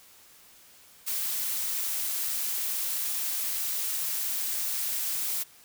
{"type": "noise with amplitude modulation", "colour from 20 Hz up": "blue", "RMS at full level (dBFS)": -29, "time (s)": [1.06, 5.44], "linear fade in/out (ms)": 20, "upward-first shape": "sine", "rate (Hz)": 226, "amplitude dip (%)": 30, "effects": ["white hiss -55 dBFS RMS until 5.64 s"]}